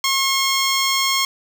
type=tone; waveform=10% pulse; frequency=1080 Hz; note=C#6; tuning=45 cents flat; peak=-8 dBFS; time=0.04-1.25 s; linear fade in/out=2 ms; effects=none